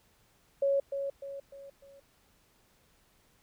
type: tone with echo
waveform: sine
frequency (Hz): 554.4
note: C#5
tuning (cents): 0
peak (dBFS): -24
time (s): 0.62-0.8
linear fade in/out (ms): 5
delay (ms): 300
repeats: 4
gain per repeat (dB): -7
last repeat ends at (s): 2
effects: pink hiss -67 dBFS RMS until 3.42 s